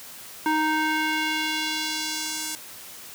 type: tone with band-pass filter sweep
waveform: square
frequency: 311.1 Hz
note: D#4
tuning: in tune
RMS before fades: -26 dBFS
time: 0.46-2.55 s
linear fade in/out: 0 ms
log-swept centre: 1100 to 8300 Hz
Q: 1.1
effects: white hiss -42 dBFS RMS until 3.14 s + high-pass 80 Hz 12 dB/octave